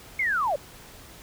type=linear sweep; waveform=sine; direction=down; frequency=2217 to 523.3 Hz; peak=-22 dBFS; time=0.19-0.56 s; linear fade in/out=5 ms; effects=pink hiss -47 dBFS RMS until 1.22 s